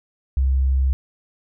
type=tone; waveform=sine; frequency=66.3 Hz; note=C2; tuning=23 cents sharp; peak=-15 dBFS; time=0.37-0.93 s; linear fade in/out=0 ms; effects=none